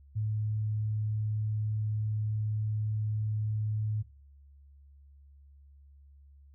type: tone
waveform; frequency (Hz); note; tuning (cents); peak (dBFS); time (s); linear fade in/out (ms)
sine; 107.4; A2; -41; -28; 0.15-4.03; 20
effects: noise-tail reverb RT60 0.5 s tail -26 dB re dry + added 70 Hz sine -53 dBFS peak until 6.54 s